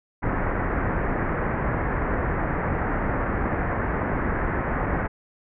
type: low-pass noise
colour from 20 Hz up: pink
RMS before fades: -25 dBFS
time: 0.22-5.08 s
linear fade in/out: 20 ms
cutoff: 2000 Hz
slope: 48 dB/octave
effects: none